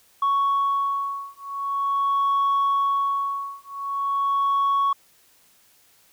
sine beating tone pair, 1112 / 1112.44 Hz, C#6 / C#6, +5 / +6 cents, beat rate 0.44 Hz, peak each -22 dBFS, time 0.22-4.93 s, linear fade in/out 5 ms, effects tanh soft clip ceiling -16 dBFS + white hiss -58 dBFS RMS until 6.12 s

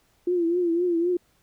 sine tone with vibrato, 345.7 Hz, F4, 18 cents flat, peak -20 dBFS, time 0.27-1.17 s, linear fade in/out 5 ms, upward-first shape triangle, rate 3.9 Hz, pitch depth 90 cents each way, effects pink hiss -65 dBFS RMS until 1.42 s

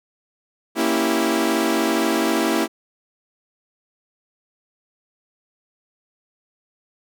sawtooth chord, A# diminished seventh, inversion none, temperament equal, 233.1 / 277.2 / 329.6 / 392 Hz, A#3 / C#4 / E4 / G4, 0 / 0 / 0 / 0 cents, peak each -20 / -21 / -17 / -22 dBFS, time 0.75-2.68 s, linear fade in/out 50 ms, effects none

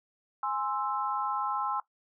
sine chord, Ab augmented, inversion none, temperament equal, 830.6 / 1046.5 / 1318.5 Hz, Ab5 / C6 / E6, 0 / 0 / 0 cents, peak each -33 dBFS, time 0.43-1.8 s, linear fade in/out 2 ms, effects noise-tail reverb RT60 0.1 s tail -17 dB re dry

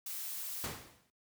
blue noise, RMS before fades -41 dBFS, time 0.06-0.66 s, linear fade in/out 5 ms
pink noise with exponential decay, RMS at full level -36 dBFS, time 0.64-1.1 s, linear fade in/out 0 ms, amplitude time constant 100 ms
effects noise-tail reverb RT60 0.1 s tail -20 dB re dry + high-pass 80 Hz 12 dB/octave

